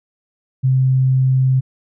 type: tone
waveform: sine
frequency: 130.81 Hz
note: C3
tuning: in tune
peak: -11 dBFS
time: 0.63-1.61 s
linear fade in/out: 20 ms
effects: none